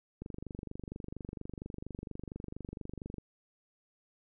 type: click train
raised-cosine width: 3 ms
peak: -28 dBFS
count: 73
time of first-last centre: 0.22-3.183 s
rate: 24.3 Hz
effects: none